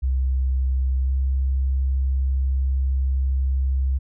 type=tone with pitch glide; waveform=sine; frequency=65.2 to 66.3 Hz; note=C2 to C2; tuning=-5 to +23 cents; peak=-18 dBFS; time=0.02-3.99 s; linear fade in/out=20 ms; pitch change=+28 cents; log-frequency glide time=1.04-1.12 s; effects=none

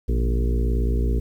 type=harmonic tone with a mistuned harmonic; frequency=58.1 Hz; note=A#1; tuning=5 cents flat; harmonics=1 / 2 / 3 / 4 / 5 / 6 / 7 / 8; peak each=-19 / -29 / -38 / -31 / -37 / -35 / -33 / -37 dBFS; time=0.08-1.2 s; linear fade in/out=10 ms; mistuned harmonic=2; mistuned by=+110 cents; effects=9-bit

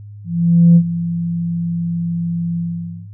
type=tone with ADSR envelope; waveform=sine; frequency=169.9 Hz; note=F3; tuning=47 cents flat; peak=-3 dBFS; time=0.24-3.09 s; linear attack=520 ms; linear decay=68 ms; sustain=-14 dB; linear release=510 ms; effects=tanh soft clip ceiling -1 dBFS + added 103 Hz sine -32 dBFS peak until 3.13 s

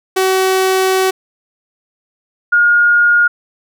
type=tone pair in turn; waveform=sawtooth / sine; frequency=377.9 / 1426.8 Hz; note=F#4 / F6; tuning=+37 / +37 cents; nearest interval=octave + major seventh; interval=2300 cents; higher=second; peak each=-7 dBFS; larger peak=neither; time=0.16-1.11 / 2.52-3.28 s; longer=first; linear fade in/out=10 ms; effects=none

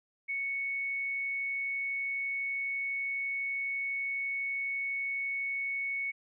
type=tone; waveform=sine; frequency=2217 Hz; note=C#7; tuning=in tune; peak=-31 dBFS; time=0.28-6.12 s; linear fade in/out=20 ms; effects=none

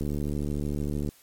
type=click train; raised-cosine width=3 ms; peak=-18 dBFS; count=80; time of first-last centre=0.01-1.089 s; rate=73.2 Hz; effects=white hiss -57 dBFS RMS until 1.22 s + MP3 64 kbps

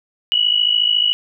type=tone pair together; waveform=sine; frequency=2906 / 2960 Hz; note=F#7 / F#7; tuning=-32 / 0 cents; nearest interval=unison; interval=32 cents; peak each=-16 dBFS; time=0.32-1.13 s; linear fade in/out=0 ms; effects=none

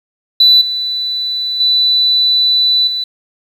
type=tone with level steps; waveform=sine; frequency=3980 Hz; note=B7; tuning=13 cents sharp; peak=-3 / -15 / -8 / -15 dBFS; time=0.4-3.04 s; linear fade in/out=5 ms; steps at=0.61 / 1.6 / 2.87 s; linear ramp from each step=5 ms; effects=tanh soft clip ceiling 0 dBFS + 7-bit

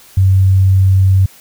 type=tone; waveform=sine; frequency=95.3 Hz; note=G2; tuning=48 cents flat; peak=-6 dBFS; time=0.17-1.26 s; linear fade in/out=5 ms; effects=white hiss -42 dBFS RMS until 1.4 s

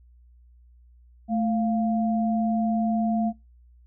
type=tone pair together; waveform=sine; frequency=219.5 / 697 Hz; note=A3 / F5; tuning=-4 / -4 cents; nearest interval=octave + minor sixth; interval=2000 cents; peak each=-22 / -28 dBFS; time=1.28-3.33 s; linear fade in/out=50 ms; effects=noise-tail reverb RT60 0.2 s tail -22 dB re dry + added 60 Hz sine -51 dBFS peak until 3.86 s

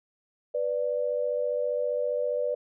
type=tone pair together; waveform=sine; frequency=493.9 / 588.9 Hz; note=B4 / D5; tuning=0 / +5 cents; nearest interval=minor third; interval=305 cents; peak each=-28 dBFS; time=0.54-2.55 s; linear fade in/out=10 ms; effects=none

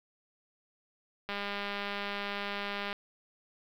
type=click train; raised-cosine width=0.3 ms; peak=-20 dBFS; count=332; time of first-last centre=1.29-2.929 s; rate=202 Hz; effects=low-pass 5000 Hz 12 dB/octave + 9-bit

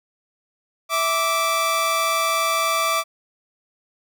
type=tone pair together; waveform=sawtooth; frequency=655.5 / 1168 Hz; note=E5 / D6; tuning=-10 / -10 cents; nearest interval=minor seventh; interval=1000 cents; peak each=-21 / -16 dBFS; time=0.89-3.04 s; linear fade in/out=50 ms; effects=none

